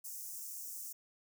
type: high-pass noise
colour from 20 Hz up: white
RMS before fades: -45 dBFS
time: 0.04-0.93 s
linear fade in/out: 10 ms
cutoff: 5700 Hz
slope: 48 dB/octave
effects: none